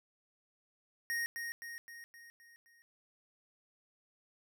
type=tone with echo; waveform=square; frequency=1864.7 Hz; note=A#6; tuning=in tune; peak=-34 dBFS; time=1.1-1.26 s; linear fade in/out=0 ms; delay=260 ms; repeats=6; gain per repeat=-5 dB; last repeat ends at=2.82 s; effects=none